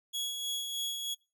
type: tone with tremolo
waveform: sawtooth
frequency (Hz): 3343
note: G#7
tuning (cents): +11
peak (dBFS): -29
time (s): 0.13-1.15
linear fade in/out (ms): 20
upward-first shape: sine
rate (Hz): 3.2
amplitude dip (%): 40
effects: noise-tail reverb RT60 0.3 s tail -23 dB re dry